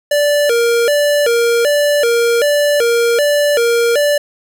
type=tone with vibrato; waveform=square; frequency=523.3 Hz; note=C5; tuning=in tune; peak=-11 dBFS; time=0.11-4.18 s; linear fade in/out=5 ms; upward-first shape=square; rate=1.3 Hz; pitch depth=190 cents each way; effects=none